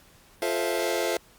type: chord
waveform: sawtooth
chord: F major seventh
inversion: none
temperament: just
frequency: 349.2 / 436.5 / 523.8 / 654.8 Hz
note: F4 / A4 / C5 / E5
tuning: 0 / -14 / +2 / -12 cents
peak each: -26 dBFS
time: 0.42-1.17 s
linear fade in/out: 2 ms
effects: pink hiss -56 dBFS RMS until 1.38 s + Opus 48 kbps